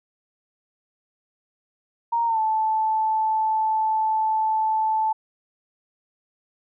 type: tone with pitch glide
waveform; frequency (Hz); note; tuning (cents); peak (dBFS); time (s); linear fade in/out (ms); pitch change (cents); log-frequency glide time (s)
sine; 932.3 to 874.9; A#5 to A5; 0 to -10; -19; 2.12-5.13; 10; -110; 2.26-2.39
effects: none